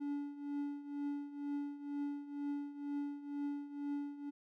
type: tone with tremolo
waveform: triangle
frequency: 286.9 Hz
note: D4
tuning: 40 cents flat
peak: -33 dBFS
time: 0-4.31 s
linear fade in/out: 20 ms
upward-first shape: triangle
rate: 2.1 Hz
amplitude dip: 80%
effects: none